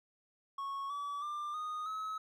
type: tone with pitch steps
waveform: triangle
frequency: 1103 / 1145.9 / 1190.4 / 1236.6 / 1284.7 Hz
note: C#6 / D6 / D6 / D#6 / E6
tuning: -9 / -43 / +23 / -11 / -45 cents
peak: -35 dBFS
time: 0.58-2.18 s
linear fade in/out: 5 ms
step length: 320 ms
effects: none